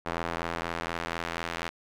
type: tone with band-pass filter sweep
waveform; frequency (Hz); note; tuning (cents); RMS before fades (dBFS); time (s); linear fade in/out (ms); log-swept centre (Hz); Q
square; 42.07; E1; +36; -34; 0.05-1.7; 20; 1100 to 2100; 0.75
effects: none